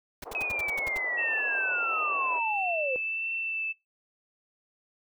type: noise bursts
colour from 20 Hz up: pink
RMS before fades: -39 dBFS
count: 9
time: 0.22-0.978 s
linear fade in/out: 5 ms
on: 22 ms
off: 70 ms
type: band-pass noise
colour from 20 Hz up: white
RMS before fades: -41 dBFS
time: 0.25-2.4 s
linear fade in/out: 20 ms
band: 420 to 900 Hz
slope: 24 dB/octave
type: linear sweep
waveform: sine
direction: down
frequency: 2559 to 493.9 Hz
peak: -28 dBFS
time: 0.35-2.96 s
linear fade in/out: 0 ms
type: tone with vibrato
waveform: sine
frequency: 2660 Hz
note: E7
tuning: 15 cents sharp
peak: -29 dBFS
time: 1.17-3.73 s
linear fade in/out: 20 ms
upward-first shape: triangle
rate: 1.5 Hz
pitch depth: 19 cents each way
effects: noise-tail reverb RT60 0.2 s tail -22 dB re dry